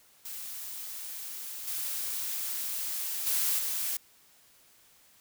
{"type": "noise with level steps", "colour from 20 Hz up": "blue", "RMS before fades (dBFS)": [-40, -34, -28, -32], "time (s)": [0.25, 3.97], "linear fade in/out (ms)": 5, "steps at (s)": [1.67, 3.26, 3.58], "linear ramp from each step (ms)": 10, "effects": ["white hiss -61 dBFS RMS until 5.2 s"]}